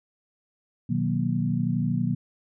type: chord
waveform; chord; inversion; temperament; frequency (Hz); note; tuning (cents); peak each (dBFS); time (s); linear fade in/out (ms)
sine; B major seventh; none; equal with one note detuned; 123.47 / 155.56 / 185 / 237.4; B2 / D#3 / F#3 / A#3; 0 / 0 / 0 / +32; -28; 0.89-2.15; 10
effects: none